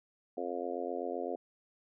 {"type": "harmonic tone", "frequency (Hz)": 87.8, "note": "F2", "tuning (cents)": 10, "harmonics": [3, 4, 5, 6, 7, 8], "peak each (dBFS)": [-43, -41, -40, -41, -43, -41], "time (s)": [0.37, 1.36], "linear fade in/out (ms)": 5, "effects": []}